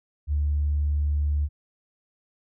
sine tone, 73.42 Hz, D2, in tune, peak -20 dBFS, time 0.27-1.49 s, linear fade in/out 50 ms, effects tanh soft clip ceiling -16 dBFS

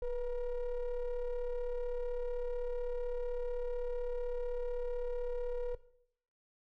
triangle ring-modulated tone, 235.1 Hz, A#3, 15 cents sharp, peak -28 dBFS, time 0.02-5.75 s, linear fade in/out 5 ms, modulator 253 Hz, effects noise-tail reverb RT60 0.7 s tail -17 dB re dry

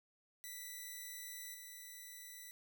5% pulse tone with level steps, 1975.5 Hz, B6, in tune, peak -36 / -40 dBFS, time 0.44-2.51 s, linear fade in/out 0 ms, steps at 1.54 s, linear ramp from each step 5 ms, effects none

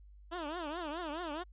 15% pulse tone with vibrato, 322.7 Hz, E4, 37 cents flat, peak -31 dBFS, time 0.31-1.44 s, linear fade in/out 20 ms, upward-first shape triangle, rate 4.7 Hz, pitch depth 230 cents each way, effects added 50 Hz sine -53 dBFS peak until 1.52 s + resampled to 8000 Hz

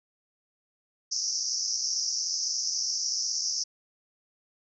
pink band-pass noise, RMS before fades -30 dBFS, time 1.11-3.64 s, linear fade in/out 10 ms, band 5100 to 6100 Hz, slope 96 dB/octave, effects none

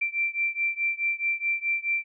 sine beating tone pair, 2349 / 2353.7 Hz, D7 / D7, 0 / +3 cents, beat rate 4.7 Hz, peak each -27 / -28 dBFS, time 0.01-2.04 s, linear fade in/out 10 ms, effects none

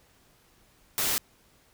white noise, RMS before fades -27 dBFS, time 0.98-1.18 s, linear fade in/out 0 ms, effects pink hiss -62 dBFS RMS until 1.73 s

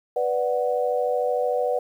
sine chord, B minor, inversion none, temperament equal, 493.9 / 587.3 / 740 Hz, B4 / D5 / F#5, 0 / 0 / 0 cents, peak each -23 / -26 / -27 dBFS, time 0.16-1.79 s, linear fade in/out 5 ms, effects 9-bit

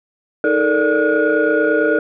sine tone cluster, 313.5 / 432.9 / 461.9 / 587 / 1444 Hz, D#4 / A4 / A#4 / D5 / F#6, +13 / -28 / -16 / -1 / -43 cents, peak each -18 dBFS, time 0.44-1.99 s, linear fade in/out 2 ms, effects tanh soft clip ceiling -6 dBFS

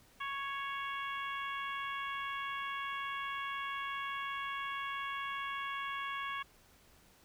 harmonic tone, 554.4 Hz, C#5, in tune, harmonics 2 / 3 / 4 / 5 / 6, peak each -39 / -43 / -45 / -47 / -49 dBFS, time 0.2-6.43 s, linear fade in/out 10 ms, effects pink hiss -64 dBFS RMS until 7.24 s

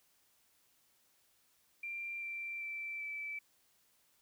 sine tone with pitch steps, 2372 / 2353 / 2334 / 2315 Hz, D7 / D7 / D7 / D7, +17 / +3 / -11 / -25 cents, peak -39 dBFS, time 1.83-3.39 s, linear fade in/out 5 ms, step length 390 ms, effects white hiss -72 dBFS RMS until 4.21 s

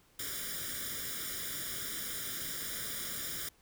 white noise with comb filter, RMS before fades -39 dBFS, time 0.19-3.49 s, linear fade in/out 5 ms, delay 0.57 ms, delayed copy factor +0.95, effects pink hiss -66 dBFS RMS until 3.61 s

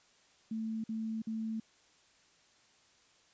sine tone bursts, 221.7 Hz, A3, 13 cents sharp, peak -34 dBFS, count 3, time 0.51-1.6 s, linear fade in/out 5 ms, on 330 ms, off 50 ms, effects white hiss -66 dBFS RMS until 3.33 s + resampled to 16000 Hz

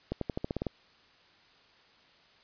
accelerating click train, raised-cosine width 2 ms, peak -18 dBFS, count 9, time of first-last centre 0.12-0.667 s, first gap 93 ms, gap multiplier 0.91, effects white hiss -61 dBFS RMS until 2.43 s + resampled to 11025 Hz

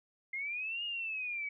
sine linear two-way sweep, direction up then down, 2093 to 2870 to 2254 Hz, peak -35 dBFS, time 0.33-1.49 s, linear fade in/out 5 ms, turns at 0.84 s, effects none

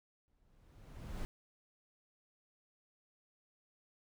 brown noise with exponential growth, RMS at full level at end -38 dBFS, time 0.28-1.25 s, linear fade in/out 0 ms, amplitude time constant 210 ms, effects none

